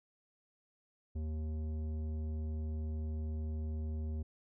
sine tone with tanh clipping, 77.78 Hz, D#2, in tune, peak -37 dBFS, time 1.15-4.23 s, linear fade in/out 10 ms, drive 12 dB, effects none

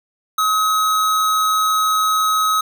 square tone with amplitude modulation, 1273 Hz, D#6, 39 cents sharp, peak -14 dBFS, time 0.38-2.61 s, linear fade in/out 5 ms, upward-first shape sine, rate 198 Hz, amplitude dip 25%, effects none

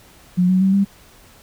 sine tone with pitch steps, 180 / 185.81 / 191.81 / 198 Hz, F#3 / F#3 / G3 / G3, -47 / +8 / -37 / +18 cents, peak -12 dBFS, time 0.37-0.85 s, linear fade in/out 20 ms, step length 120 ms, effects pink hiss -48 dBFS RMS until 1.42 s

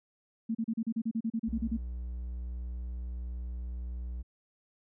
sine tone bursts, 225.9 Hz, A3, 46 cents sharp, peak -28 dBFS, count 14, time 0.49-1.771 s, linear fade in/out 10 ms, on 59 ms, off 35 ms
triangle tone, 60.7 Hz, B1, 29 cents flat, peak -33 dBFS, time 1.47-4.23 s, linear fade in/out 20 ms
effects none

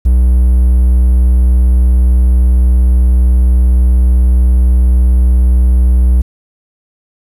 triangle tone, 61.74 Hz, B1, in tune, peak -3 dBFS, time 0.05-6.22 s, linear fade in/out 10 ms, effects 7-bit

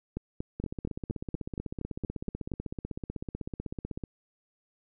two click trains, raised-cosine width 3 ms, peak -22 / -20 dBFS, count 56 / 11, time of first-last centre 0.6-4.037 / 0.17-2.517 s, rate 16 / 4.26 Hz, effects none

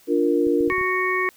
sine chord, Bb major, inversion first, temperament equal, 293.7 / 349.2 / 466.2 Hz, D4 / F4 / Bb4, 0 / 0 / 0 cents, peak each -21 dBFS, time 0.07-0.72 s, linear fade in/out 50 ms
clicks, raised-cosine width 5 ms, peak -28 dBFS, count 6, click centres 0.47 / 0.608 / 0.677 / 0.724 / 0.782 / 0.812 s
harmonic tone, 370 Hz, F#4, in tune, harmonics 1 / 3 / 5 / 6, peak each -25 / -25 / -25 / -25 dBFS, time 0.7-1.29 s, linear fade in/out 0 ms
effects white hiss -54 dBFS RMS until 1.36 s

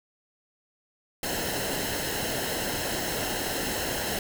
pink noise with comb filter, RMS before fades -30 dBFS, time 1.23-4.19 s, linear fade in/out 2 ms, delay 0.85 ms, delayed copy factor -0.65, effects none

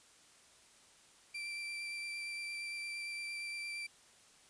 35% pulse tone with vibrato, 2349 Hz, D7, in tune, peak -38 dBFS, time 1.34-3.87 s, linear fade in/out 10 ms, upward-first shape sine, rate 8.7 Hz, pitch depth 11 cents each way, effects white hiss -63 dBFS RMS until 4.49 s + resampled to 22050 Hz

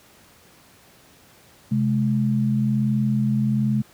sine tone pair together, 130.9 / 212.1 Hz, C3 / G#3, +1 / +37 cents, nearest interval minor sixth, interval 836 cents, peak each -21 / -20 dBFS, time 1.71-3.82 s, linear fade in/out 10 ms, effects pink hiss -52 dBFS RMS until 3.93 s + high-pass 80 Hz 12 dB/octave

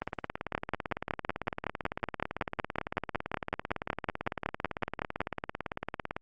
two click trains, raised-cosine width 0.5 ms, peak -18 / -13 dBFS, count 111 / 26, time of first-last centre 0.02-6.165 / 0.55-5.205 s, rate 17.9 / 5.37 Hz, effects Opus 32 kbps

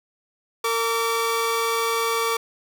sawtooth tone pair together, 457.1 / 1153 Hz, A#4 / D6, -34 / -32 cents, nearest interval octave + major third, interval 1602 cents, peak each -20 dBFS, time 0.64-2.37 s, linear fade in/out 5 ms, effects none

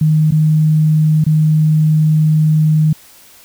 sine tone with dropouts, 155.1 Hz, D#3, 5 cents flat, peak -8 dBFS, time 0.01-2.93 s, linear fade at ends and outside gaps 5 ms, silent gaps 0.309-0.32 / 1.241-1.264 s, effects white hiss -43 dBFS RMS until 3.44 s

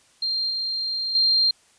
sine tone with level steps, 4186 Hz, C8, in tune, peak -22 / -24 / -16 dBFS, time 0.22-1.51 s, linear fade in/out 5 ms, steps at 0.5 / 1.15 s, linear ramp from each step 2 ms, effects white hiss -58 dBFS RMS until 1.78 s + resampled to 22050 Hz

